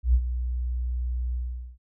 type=tone with ADSR envelope; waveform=sine; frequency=61.3 Hz; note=B1; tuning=12 cents flat; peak=-14 dBFS; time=0.03-1.78 s; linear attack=110 ms; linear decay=61 ms; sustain=-11 dB; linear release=440 ms; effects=none